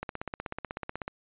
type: click train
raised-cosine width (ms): 0.5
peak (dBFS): -19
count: 18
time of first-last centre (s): 0.03-1.079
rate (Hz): 16.2
effects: resampled to 8000 Hz